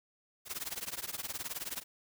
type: noise with tremolo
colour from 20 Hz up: white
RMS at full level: -36 dBFS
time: 0.45-1.84 s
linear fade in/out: 50 ms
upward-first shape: triangle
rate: 19 Hz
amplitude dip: 100%
effects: none